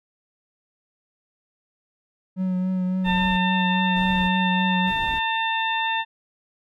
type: tone with vibrato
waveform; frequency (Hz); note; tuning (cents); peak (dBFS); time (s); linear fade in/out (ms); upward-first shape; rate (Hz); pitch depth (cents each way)
triangle; 184.9; F#3; -1; -19; 2.36-4.93; 50; triangle; 3.6; 25
type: noise bursts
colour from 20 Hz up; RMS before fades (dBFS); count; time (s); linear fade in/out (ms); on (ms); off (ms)
brown; -35; 3; 3.04-5.2; 20; 340; 570
type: harmonic tone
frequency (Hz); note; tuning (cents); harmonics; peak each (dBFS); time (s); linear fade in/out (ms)
899; A5; +37; 1 / 2 / 3 / 4; -24 / -27 / -29 / -30; 3.04-6.05; 50
effects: none